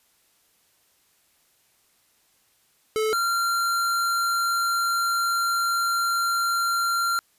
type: tone pair in turn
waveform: square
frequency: 435.1 / 1378.8 Hz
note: A4 / F6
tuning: -19 / -23 cents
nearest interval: octave + minor sixth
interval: 1996 cents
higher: second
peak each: -22 dBFS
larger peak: neither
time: 2.96-3.13 / 3.13-7.19 s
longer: second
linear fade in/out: 0 ms
effects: white hiss -64 dBFS RMS until 7.38 s + resampled to 32000 Hz